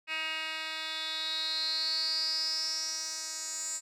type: tone with band-pass filter sweep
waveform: 10% pulse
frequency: 316.7 Hz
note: D#4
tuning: 31 cents sharp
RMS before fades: -34 dBFS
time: 0.07-3.81 s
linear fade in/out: 50 ms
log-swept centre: 2700 to 7300 Hz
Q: 9.9
effects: none